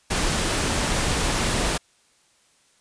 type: noise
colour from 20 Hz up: pink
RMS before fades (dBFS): -23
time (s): 0.1-1.78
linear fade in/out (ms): 10
effects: white hiss -61 dBFS RMS until 2.8 s + resampled to 22050 Hz